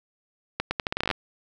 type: accelerating click train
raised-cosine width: 0.3 ms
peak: -9 dBFS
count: 13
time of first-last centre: 0.6-1.112 s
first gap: 110 ms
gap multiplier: 0.8
effects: none